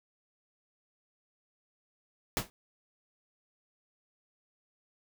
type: noise with exponential decay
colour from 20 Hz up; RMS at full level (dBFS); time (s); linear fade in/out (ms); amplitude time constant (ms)
pink; -26; 2.37-2.5; 0; 27
effects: none